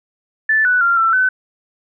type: tone with pitch steps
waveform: sine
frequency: 1754 / 1484 / 1386 / 1339 / 1513 Hz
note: A6 / F#6 / F6 / E6 / F#6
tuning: -6 / +5 / -14 / +27 / +38 cents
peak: -11 dBFS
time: 0.49-1.29 s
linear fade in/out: 5 ms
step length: 160 ms
effects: none